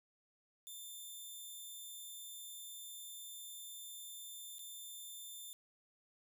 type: tone with dropouts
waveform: 10% pulse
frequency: 3558 Hz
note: A7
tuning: 19 cents sharp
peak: -40 dBFS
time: 0.67-5.53 s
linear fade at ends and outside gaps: 0 ms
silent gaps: 4.584-4.592 s
effects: none